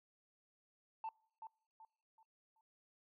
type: tone with echo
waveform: sine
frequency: 888 Hz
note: A5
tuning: 16 cents sharp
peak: -38 dBFS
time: 1.04-1.09 s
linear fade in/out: 2 ms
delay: 380 ms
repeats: 4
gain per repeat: -9 dB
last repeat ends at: 2.61 s
effects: noise-tail reverb RT60 0.6 s tail -25 dB re dry + tanh soft clip ceiling -39 dBFS